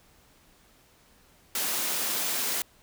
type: high-pass noise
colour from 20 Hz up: white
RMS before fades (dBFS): -29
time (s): 1.55-2.62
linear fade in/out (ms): 2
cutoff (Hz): 170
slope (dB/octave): 48
effects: pink hiss -60 dBFS RMS until 2.82 s